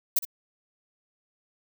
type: noise with echo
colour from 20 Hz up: violet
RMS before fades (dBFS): -22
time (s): 0.16-0.19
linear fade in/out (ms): 5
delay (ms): 62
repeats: 1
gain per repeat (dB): -13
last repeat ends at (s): 0.252
effects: none

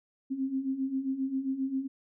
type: beating tone pair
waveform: sine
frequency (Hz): 261.5 / 269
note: C4 / C4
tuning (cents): -1 / +48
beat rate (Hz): 7.5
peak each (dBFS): -35 / -30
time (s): 0.3-1.88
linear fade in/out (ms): 20
effects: none

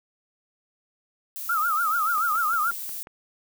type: noise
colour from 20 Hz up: violet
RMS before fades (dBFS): -34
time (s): 1.36-3.03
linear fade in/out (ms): 0
type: tone with vibrato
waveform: sine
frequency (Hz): 1312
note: E6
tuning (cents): -9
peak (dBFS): -21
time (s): 1.49-2.71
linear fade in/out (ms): 5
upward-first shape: triangle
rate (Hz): 6.9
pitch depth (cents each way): 170
type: click train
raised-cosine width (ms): 0.5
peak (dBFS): -29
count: 6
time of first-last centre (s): 2.18-3.071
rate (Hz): 5.61
effects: none

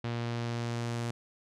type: tone with low-pass filter sweep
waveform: sawtooth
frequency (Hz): 118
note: A#2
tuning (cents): +22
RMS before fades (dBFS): -34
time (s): 0.04-1.11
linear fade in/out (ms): 5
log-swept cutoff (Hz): 3800 to 8500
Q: 1.1
effects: none

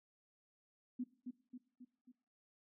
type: tone with echo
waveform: sine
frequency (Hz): 249.4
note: B3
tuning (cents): +17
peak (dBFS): -37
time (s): 0.99-1.04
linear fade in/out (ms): 10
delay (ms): 270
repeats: 4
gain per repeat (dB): -5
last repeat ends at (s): 2.12
effects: noise-tail reverb RT60 0.6 s tail -19 dB re dry

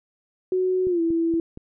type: tone with pitch glide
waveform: sine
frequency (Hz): 370 to 331.5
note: F#4 to E4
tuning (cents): 0 to +10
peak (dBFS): -19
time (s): 0.52-1.4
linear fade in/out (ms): 2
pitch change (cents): -190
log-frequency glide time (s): 0.87-1.01
type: click train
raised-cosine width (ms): 3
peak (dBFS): -24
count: 4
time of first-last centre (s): 0.87-1.574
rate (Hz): 4.26
effects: none

